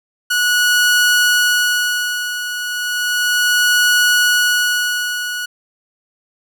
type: tone with tremolo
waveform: sawtooth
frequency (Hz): 1464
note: F#6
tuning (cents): -19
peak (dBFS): -7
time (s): 0.3-5.46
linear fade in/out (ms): 10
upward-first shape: sine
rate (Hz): 0.34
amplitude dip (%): 70
effects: none